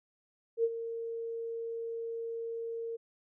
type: tone with ADSR envelope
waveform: sine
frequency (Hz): 459.4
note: A#4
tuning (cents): -25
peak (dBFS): -23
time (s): 0.57-2.97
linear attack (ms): 69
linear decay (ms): 46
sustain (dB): -12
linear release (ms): 17
effects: none